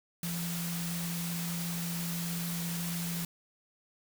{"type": "tone in noise", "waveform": "sine", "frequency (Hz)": 170.8, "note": "F3", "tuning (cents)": -38, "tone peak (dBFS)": -34, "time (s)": [0.23, 3.25], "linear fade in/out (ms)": 2, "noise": "white", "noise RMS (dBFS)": -39, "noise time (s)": [0.23, 3.25], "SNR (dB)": 2, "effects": []}